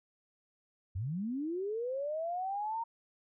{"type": "linear sweep", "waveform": "sine", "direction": "up", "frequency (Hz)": [82.41, 932.3], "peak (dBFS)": -33, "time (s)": [0.95, 2.84], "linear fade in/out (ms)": 10, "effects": []}